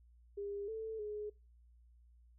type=tone with pitch steps; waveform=sine; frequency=404 / 442.4 / 419.8 Hz; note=G#4 / A4 / G#4; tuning=-48 / +9 / +19 cents; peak=-39 dBFS; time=0.37-1.3 s; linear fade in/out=10 ms; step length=310 ms; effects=noise-tail reverb RT60 0.3 s tail -25 dB re dry + added 59 Hz sine -61 dBFS peak until 2.38 s